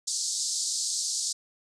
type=band-pass noise; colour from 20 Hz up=white; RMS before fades=-30 dBFS; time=0.07-1.33 s; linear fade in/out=10 ms; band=4200 to 8400 Hz; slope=48 dB/octave; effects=none